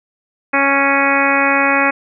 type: harmonic tone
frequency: 277.2 Hz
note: C#4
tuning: in tune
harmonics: 1 / 2 / 3 / 4 / 5 / 6 / 7 / 8 / 9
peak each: -20 / -20 / -20 / -20 / -20 / -20 / -20 / -20 / -20 dBFS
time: 0.53-1.91 s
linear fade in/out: 10 ms
effects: none